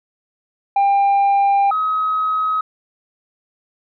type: tone pair in turn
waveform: sine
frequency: 797 / 1271 Hz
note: G5 / D#6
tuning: +28 / +36 cents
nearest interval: minor sixth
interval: 808 cents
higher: second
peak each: -9 / -15 dBFS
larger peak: first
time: 0.76-1.71 / 1.71-2.61 s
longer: first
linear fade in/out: 5 ms
effects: tanh soft clip ceiling -11 dBFS